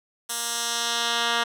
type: tone with band-pass filter sweep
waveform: 10% pulse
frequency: 234.5 Hz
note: A#3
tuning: 11 cents sharp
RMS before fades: -26 dBFS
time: 0.29-1.44 s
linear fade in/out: 10 ms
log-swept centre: 9700 to 2500 Hz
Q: 1
effects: none